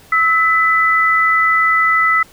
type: tone pair together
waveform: sine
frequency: 1304 / 1996.5 Hz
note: E6 / B6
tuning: -19 / +18 cents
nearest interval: perfect fifth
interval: 737 cents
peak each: -13 dBFS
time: 0.12-2.23 s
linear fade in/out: 5 ms
effects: pink hiss -45 dBFS RMS until 2.32 s